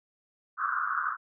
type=band-pass noise; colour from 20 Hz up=white; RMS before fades=-30 dBFS; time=0.57-1.17 s; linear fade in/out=50 ms; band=1100 to 1500 Hz; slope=96 dB/octave; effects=none